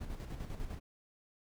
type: noise with tremolo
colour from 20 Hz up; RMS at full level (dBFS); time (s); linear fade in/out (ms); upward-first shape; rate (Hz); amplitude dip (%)
brown; -40; 0-0.8; 20; square; 10; 50
effects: none